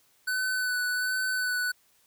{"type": "tone with vibrato", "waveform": "square", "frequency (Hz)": 1500, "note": "F#6", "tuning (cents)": 23, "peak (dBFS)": -27, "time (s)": [0.27, 1.72], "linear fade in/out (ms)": 10, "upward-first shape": "sine", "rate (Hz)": 1.3, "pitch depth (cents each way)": 18, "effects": ["white hiss -65 dBFS RMS until 2.06 s"]}